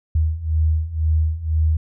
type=beating tone pair; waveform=sine; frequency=77.7 / 79.7 Hz; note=D#2 / D#2; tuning=-2 / +42 cents; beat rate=2 Hz; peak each=-21 / -18 dBFS; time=0.15-1.77 s; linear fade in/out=5 ms; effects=none